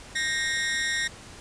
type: tone with amplitude modulation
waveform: sawtooth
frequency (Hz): 1863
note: A#6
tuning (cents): -2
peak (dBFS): -18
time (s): 0.15-1.08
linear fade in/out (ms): 10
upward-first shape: sine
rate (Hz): 277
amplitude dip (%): 75
effects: pink hiss -45 dBFS RMS until 1.4 s + resampled to 22050 Hz